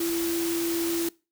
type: tone in noise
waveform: sine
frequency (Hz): 336.5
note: E4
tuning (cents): +36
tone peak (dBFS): -25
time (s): 0-1.09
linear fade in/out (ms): 5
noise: white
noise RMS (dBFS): -33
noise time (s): 0-1.09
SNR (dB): +5
effects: noise-tail reverb RT60 0.3 s tail -23 dB re dry